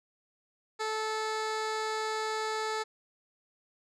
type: tone with low-pass filter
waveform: 15% pulse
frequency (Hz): 436.2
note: A4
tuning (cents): -15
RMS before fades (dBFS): -33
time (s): 0.79-2.84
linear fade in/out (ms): 20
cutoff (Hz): 6300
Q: 1.1
effects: none